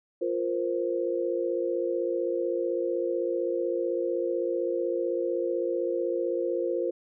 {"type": "chord", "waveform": "sine", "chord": "F suspended fourth", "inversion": "none", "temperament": "equal with one note detuned", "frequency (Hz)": [349.2, 467.5, 523.3], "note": ["F4", "Bb4", "C5"], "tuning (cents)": [0, 5, 0], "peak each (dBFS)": [-29, -31, -30], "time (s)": [0.21, 6.91], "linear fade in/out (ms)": 10, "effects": []}